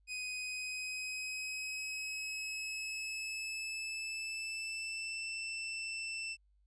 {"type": "tone with pitch glide", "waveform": "sawtooth", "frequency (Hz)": [2502, 2666], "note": ["D#7", "E7"], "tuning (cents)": [9, 19], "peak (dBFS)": -35, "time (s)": [0.07, 6.37], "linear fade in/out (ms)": 50, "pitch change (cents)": 110, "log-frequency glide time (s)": [0.37, 5.29], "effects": ["added 50 Hz sine -67 dBFS peak until 6.66 s", "resampled to 22050 Hz"]}